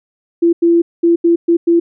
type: tone bursts at uneven times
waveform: sine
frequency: 339 Hz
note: E4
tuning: 49 cents sharp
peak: -7 dBFS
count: 6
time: 0.42-0.53 / 0.62-0.82 / 1.03-1.16 / 1.24-1.36 / 1.48-1.57 / 1.67-1.8 s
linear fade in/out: 10 ms
effects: none